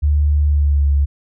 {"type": "tone with pitch glide", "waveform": "sine", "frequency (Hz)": [73.6, 70.85], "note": ["D2", "C#2"], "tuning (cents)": [4, 38], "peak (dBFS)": -11, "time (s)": [0.02, 1.06], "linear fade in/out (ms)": 20, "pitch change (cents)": -66, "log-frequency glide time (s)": [0.46, 0.88], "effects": []}